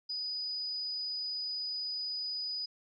sine tone, 4964 Hz, D#8, 5 cents flat, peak -34 dBFS, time 0.09-2.66 s, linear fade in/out 10 ms, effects none

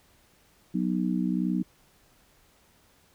harmonic tone, 61.74 Hz, B1, in tune, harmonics 3 / 4 / 5, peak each -27 / -29 / -31 dBFS, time 0.74-1.63 s, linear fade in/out 10 ms, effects pink hiss -62 dBFS RMS until 3.14 s

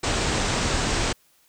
pink low-pass noise, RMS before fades -24 dBFS, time 0.03-1.13 s, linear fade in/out 10 ms, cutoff 8600 Hz, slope 96 dB/octave, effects white hiss -61 dBFS RMS until 1.48 s

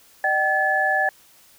sine tone cluster, 607 / 767 / 1720 Hz, D#5 / G5 / A6, -43 / -38 / -40 cents, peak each -26 / -22 / -20 dBFS, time 0.24-1.09 s, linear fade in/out 2 ms, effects white hiss -53 dBFS RMS until 1.58 s

